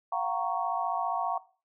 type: chord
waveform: sine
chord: Gb major seventh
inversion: third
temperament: equal with one note detuned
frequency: 698.5 / 753.4 / 932.3 / 1108.7 Hz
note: F5 / Gb5 / Bb5 / Db6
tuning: 0 / +31 / 0 / 0 cents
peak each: -33 dBFS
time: 0.12-1.38 s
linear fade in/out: 5 ms
effects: noise-tail reverb RT60 0.4 s tail -20 dB re dry